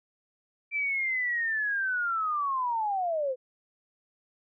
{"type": "linear sweep", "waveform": "sine", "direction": "down", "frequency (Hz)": [2349, 493.9], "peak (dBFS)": -26, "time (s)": [0.71, 3.36], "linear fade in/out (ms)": 50, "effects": []}